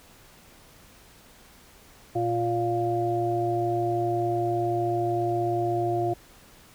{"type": "harmonic tone", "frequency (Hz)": 116.54, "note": "A#2", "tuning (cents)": 0, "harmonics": [1, 3, 5, 6], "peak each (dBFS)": [-31, -26, -38, -27], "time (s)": [2.15, 6.14], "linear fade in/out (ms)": 10, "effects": ["pink hiss -53 dBFS RMS until 6.74 s"]}